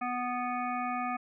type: harmonic tone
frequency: 246.9 Hz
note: B3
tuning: in tune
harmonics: 1 / 3 / 5 / 7 / 9 / 10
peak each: -37 / -34 / -35 / -46 / -43 / -45 dBFS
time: 0.01-1.17 s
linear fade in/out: 10 ms
effects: none